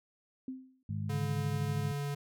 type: tone with exponential decay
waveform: sine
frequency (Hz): 260.1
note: C4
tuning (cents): -10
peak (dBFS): -34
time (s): 0.48-0.83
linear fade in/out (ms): 2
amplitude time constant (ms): 76
type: harmonic tone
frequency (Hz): 51.91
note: G#1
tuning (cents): 0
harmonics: 2 / 3 / 4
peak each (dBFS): -35 / -39 / -41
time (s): 0.89-1.92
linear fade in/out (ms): 5
type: tone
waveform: square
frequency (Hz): 142.9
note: D3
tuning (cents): -47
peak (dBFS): -34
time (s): 1.09-2.15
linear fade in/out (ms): 10
effects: none